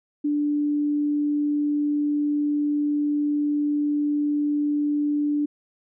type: tone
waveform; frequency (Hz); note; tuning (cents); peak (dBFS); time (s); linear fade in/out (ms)
sine; 293.7; D4; 0; -20; 0.24-5.46; 10
effects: none

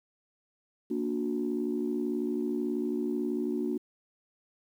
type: chord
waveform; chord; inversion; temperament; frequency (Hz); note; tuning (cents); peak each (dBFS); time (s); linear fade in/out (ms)
sine; Bb augmented; none; just; 233.1 / 291.4 / 364.2; Bb3 / D4 / F#4; 0 / -13 / -27; -32 / -32 / -32; 0.9-3.78; 10
effects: tanh soft clip ceiling -20 dBFS + 10-bit

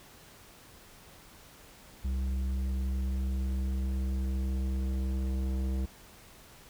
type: tone with low-pass filter sweep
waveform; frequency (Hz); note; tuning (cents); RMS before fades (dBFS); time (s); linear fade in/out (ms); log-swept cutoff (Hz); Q
square; 65.41; C2; 0; -31; 2.04-5.86; 10; 170 to 390; 0.77
effects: pink hiss -54 dBFS RMS until 6.69 s

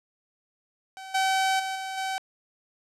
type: tone with level steps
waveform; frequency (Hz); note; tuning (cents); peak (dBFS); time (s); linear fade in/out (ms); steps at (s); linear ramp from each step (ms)
sawtooth; 765; G5; -42; -35 / -18 / -25 / -28 / -24; 0.97-2.18; 0; 1.14 / 1.59 / 1.75 / 1.97; 10
effects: low-pass 9000 Hz 12 dB/octave

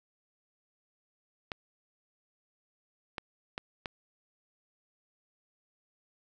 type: clicks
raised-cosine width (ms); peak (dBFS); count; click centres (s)
0.3; -19; 4; 1.518 / 3.182 / 3.579 / 3.858
effects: none

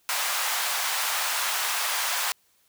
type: high-pass noise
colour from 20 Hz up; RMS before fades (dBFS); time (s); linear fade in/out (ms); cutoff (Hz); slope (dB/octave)
pink; -27; 0.09-2.32; 0; 800; 24
effects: white hiss -65 dBFS RMS until 2.68 s

